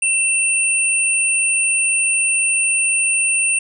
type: tone pair together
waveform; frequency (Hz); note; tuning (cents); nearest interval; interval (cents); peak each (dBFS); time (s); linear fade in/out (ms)
sine; 2686 / 9108; E7 / C#9; +32 / +46; octave + major sixth; 2114; -17; 0.02-3.59; 5
effects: none